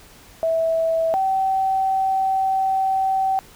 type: tone pair in turn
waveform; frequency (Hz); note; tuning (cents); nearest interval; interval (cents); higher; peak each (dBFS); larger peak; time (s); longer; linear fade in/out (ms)
sine; 653 / 768.1; E5 / G5; -17 / -35; minor third; 282; second; -17; neither; 0.43-1.14 / 1.14-3.39; second; 0
effects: pink hiss -47 dBFS RMS until 3.55 s